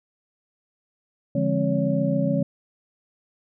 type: tone cluster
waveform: sine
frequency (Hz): 145 / 172.1 / 206.5 / 268 / 564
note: D3 / F3 / G#3 / C4 / C#5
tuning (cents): -22 / -25 / -10 / +42 / +30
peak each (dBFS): -26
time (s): 1.35-2.43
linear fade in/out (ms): 5
effects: none